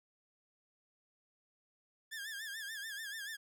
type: tone with vibrato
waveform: sawtooth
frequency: 1700 Hz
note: G#6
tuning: 40 cents sharp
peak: -38 dBFS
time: 2.11-3.37 s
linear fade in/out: 20 ms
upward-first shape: sine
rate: 6.9 Hz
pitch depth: 110 cents each way
effects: none